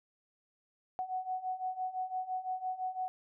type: beating tone pair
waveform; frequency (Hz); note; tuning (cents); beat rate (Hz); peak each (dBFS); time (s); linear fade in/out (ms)
sine; 740 / 745.9; F#5 / F#5; 0 / +14; 5.9; -39 / -36; 0.99-3.08; 0
effects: none